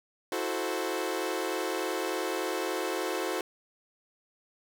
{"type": "chord", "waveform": "sawtooth", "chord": "F# half-diminished seventh", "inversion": "third", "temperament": "equal with one note detuned", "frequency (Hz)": [326.6, 370, 440, 523.3], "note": ["E4", "F#4", "A4", "C5"], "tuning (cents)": [-16, 0, 0, 0], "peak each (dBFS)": [-32, -30, -32, -32], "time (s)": [0.32, 3.41], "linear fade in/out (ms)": 2, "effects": []}